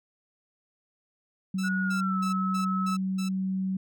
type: tone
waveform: sine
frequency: 189.5 Hz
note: F#3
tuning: 42 cents sharp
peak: -26 dBFS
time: 1.54-3.77 s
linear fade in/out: 5 ms
type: tone bursts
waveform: 10% pulse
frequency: 1318.5 Hz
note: E6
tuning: in tune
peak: -30 dBFS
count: 6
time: 1.58-3.29 s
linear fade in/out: 10 ms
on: 110 ms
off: 210 ms
type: tone with pitch glide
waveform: sine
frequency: 1453 to 1294.5 Hz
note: F#6 to E6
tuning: -32 to -32 cents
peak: -29 dBFS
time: 1.63-2.97 s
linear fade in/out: 20 ms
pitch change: -200 cents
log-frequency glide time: 1.82-2.2 s
effects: none